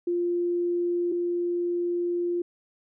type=tone pair in turn; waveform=sine; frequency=349 / 349 Hz; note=F4 / F4; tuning=-1 / -1 cents; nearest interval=unison; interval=0 cents; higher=neither; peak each=-23 / -24 dBFS; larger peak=first; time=0.07-1.12 / 1.12-2.42 s; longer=second; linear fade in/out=5 ms; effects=none

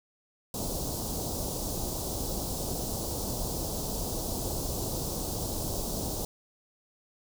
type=band-stop noise; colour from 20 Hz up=pink; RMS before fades=-33 dBFS; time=0.54-6.25 s; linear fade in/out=2 ms; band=850 to 4500 Hz; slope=24 dB/octave; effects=none

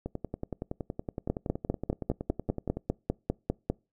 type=two click trains; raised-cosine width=2 ms; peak=-20 / -13 dBFS; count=30 / 13; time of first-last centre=0.06-2.77 / 1.3-3.7 s; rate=10.7 / 5 Hz; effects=noise-tail reverb RT60 0.3 s tail -26 dB re dry

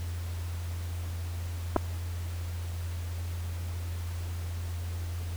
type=clicks; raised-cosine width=1 ms; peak=-10 dBFS; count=2; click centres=1.762 / 1.765 s; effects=added 86 Hz sine -32 dBFS peak until 5.36 s + pink hiss -47 dBFS RMS until 5.36 s

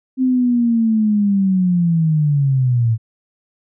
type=linear sweep; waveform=sine; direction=down; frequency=261.6 to 110 Hz; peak=-12 dBFS; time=0.17-2.98 s; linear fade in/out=50 ms; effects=none

